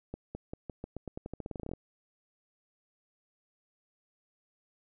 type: accelerating click train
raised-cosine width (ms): 2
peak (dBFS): -25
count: 20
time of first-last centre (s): 0.14-1.736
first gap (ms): 210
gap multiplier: 0.88
effects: none